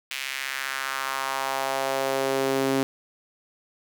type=tone with high-pass filter sweep; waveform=sawtooth; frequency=134.9 Hz; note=C#3; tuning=47 cents flat; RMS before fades=-27 dBFS; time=0.11-2.83 s; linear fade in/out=0 ms; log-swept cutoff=2500 to 290 Hz; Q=2; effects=none